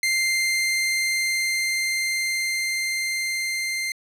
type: tone with level ramp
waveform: sawtooth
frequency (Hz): 2093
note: C7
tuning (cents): 0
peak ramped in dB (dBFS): -16 to -21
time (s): 0.03-3.92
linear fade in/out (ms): 2
effects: low-pass 12000 Hz 12 dB/octave